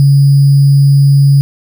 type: tone with sample-and-hold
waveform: sine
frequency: 140 Hz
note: C#3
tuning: 18 cents sharp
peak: -3 dBFS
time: 0-1.41 s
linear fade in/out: 0 ms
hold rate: 4900 Hz
effects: none